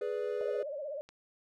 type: chord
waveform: triangle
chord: G# diminished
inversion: none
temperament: equal with one note detuned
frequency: 418 / 493.9 / 587.3 Hz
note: G#4 / B4 / D5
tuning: +11 / 0 / 0 cents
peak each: -33 / -34 / -39 dBFS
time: 0.01-0.63 s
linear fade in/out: 5 ms
type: tone with vibrato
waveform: sine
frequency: 580 Hz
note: D5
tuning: 22 cents flat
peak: -36 dBFS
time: 0.41-1.01 s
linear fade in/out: 0 ms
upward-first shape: sine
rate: 16 Hz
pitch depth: 120 cents each way
type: click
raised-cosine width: 0.2 ms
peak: -36 dBFS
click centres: 1.09 s
effects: none